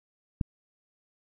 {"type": "click", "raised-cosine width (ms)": 5, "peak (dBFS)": -14, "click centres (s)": 0.412, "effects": []}